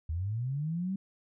sine linear sweep, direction up, 75.1 to 197.1 Hz, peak -30 dBFS, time 0.09-0.96 s, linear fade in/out 5 ms, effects none

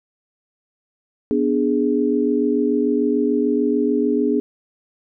sine chord, G# diminished, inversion first, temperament equal, 246.9 / 293.7 / 415.3 Hz, B3 / D4 / G#4, 0 / 0 / 0 cents, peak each -20 dBFS, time 1.31-4.4 s, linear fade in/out 0 ms, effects none

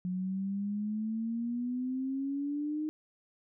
sine exponential sweep, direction up, 180.4 to 310 Hz, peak -31 dBFS, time 0.05-2.89 s, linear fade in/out 0 ms, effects none

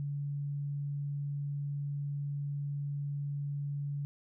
sine tone, 143 Hz, D3, 46 cents flat, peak -33 dBFS, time 0-4.05 s, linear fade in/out 0 ms, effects none

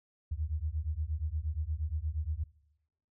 sine beating tone pair, 73.42 / 81.92 Hz, D2 / E2, 0 / -10 cents, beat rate 8.5 Hz, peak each -34 / -35 dBFS, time 0.31-2.44 s, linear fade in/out 10 ms, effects noise-tail reverb RT60 0.9 s tail -22 dB re dry

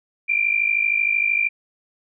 sine tone pair together, 2347 / 2400 Hz, D7 / D7, -2 / +37 cents, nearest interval unison, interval 39 cents, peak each -20 dBFS, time 0.28-1.49 s, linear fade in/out 20 ms, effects none

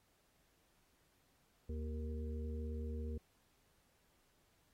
harmonic tone with a mistuned harmonic, 77.78 Hz, D#2, in tune, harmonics 1 / 3 / 5 / 6, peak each -40 / -48 / -54 / -51 dBFS, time 1.69-3.18 s, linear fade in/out 5 ms, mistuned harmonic 1, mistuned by -62 cents, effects pink hiss -75 dBFS RMS until 4.73 s + AAC 48 kbps

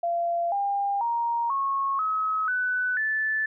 sine tone with pitch steps, 686 / 801.8 / 937.1 / 1095.3 / 1280.1 / 1496.2 / 1748.7 Hz, F5 / G5 / A#5 / C#6 / D#6 / F#6 / A6, -31 / +39 / +9 / -21 / +49 / +19 / -11 cents, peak -23 dBFS, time 0.03-3.46 s, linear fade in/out 5 ms, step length 490 ms, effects none

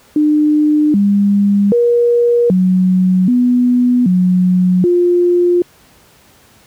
sine tone with pitch steps, 301.2 / 201.5 / 476.6 / 184.6 / 246.8 / 182.1 / 352.3 Hz, D4 / G3 / A#4 / F#3 / B3 / F#3 / F4, +44 / +48 / +38 / -4 / -1 / -27 / +15 cents, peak -8 dBFS, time 0.16-5.62 s, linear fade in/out 2 ms, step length 780 ms, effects pink hiss -47 dBFS RMS until 6.66 s + high-pass 60 Hz 12 dB/octave

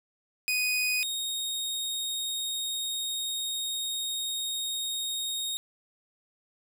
sawtooth tone pair in turn, 2489 / 3727 Hz, D#7 / A#7, 0 / -1 cents, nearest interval perfect fifth, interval 699 cents, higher second, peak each -22 / -27 dBFS, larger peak first, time 0.48-1.03 / 1.03-5.57 s, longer second, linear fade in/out 0 ms, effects none

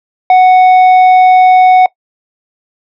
sine tone with tanh clipping, 740 Hz, F#5, in tune, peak -3 dBFS, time 0.3-1.86 s, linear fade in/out 2 ms, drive 6 dB, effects noise-tail reverb RT60 0.1 s tail -21 dB re dry

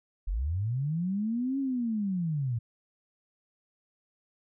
sine linear two-way sweep, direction up then down, 38.89 to 277.2 to 110.5 Hz, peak -27 dBFS, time 0.27-2.59 s, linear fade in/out 10 ms, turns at 1.59 s, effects none

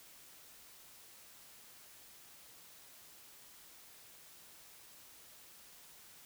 silence, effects white hiss -58 dBFS RMS until 6.25 s

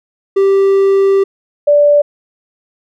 triangle / sine tone pair in turn, 391.4 / 583.9 Hz, G4 / D5, -3 / -10 cents, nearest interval perfect fifth, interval 693 cents, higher second, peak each -5 dBFS, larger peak neither, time 0.36-1.24 / 1.67-2.02 s, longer first, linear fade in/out 10 ms, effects none

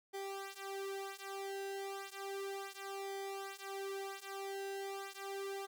sawtooth tone with flanger, 392.4 Hz, G4, 2 cents sharp, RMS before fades -44 dBFS, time 0.13-5.67 s, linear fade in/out 20 ms, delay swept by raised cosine 1.8 to 6 ms, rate 0.33 Hz, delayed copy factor -0.95, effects none

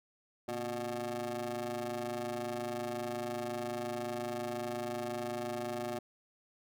25% pulse ring-modulated tone, 123.7 Hz, B2, 3 cents sharp, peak -29 dBFS, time 0.48-5.99 s, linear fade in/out 5 ms, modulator 482 Hz, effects none

